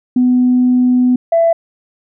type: tone pair in turn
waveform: sine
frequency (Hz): 249.9 / 667.2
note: B3 / E5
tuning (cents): +21 / +21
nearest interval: octave + perfect fourth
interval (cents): 1700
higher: second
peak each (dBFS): -7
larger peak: neither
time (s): 0.16-1.16 / 1.32-1.53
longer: first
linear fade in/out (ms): 5
effects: tanh soft clip ceiling -3 dBFS